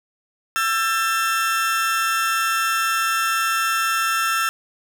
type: tone cluster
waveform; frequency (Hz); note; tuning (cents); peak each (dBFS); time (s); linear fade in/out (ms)
35% pulse; 1338 / 1600 / 1777; E6 / G6 / A6; +25 / +35 / +17; -18 / -26 / -25; 0.56-4.49; 0
effects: none